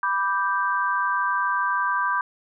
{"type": "chord", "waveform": "sine", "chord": "G major", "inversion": "first", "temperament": "equal", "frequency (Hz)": [987.8, 1174.7, 1568], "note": ["B5", "D6", "G6"], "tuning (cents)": [0, 0, 0], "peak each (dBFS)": -25, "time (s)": [0.03, 2.21], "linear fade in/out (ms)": 2, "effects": []}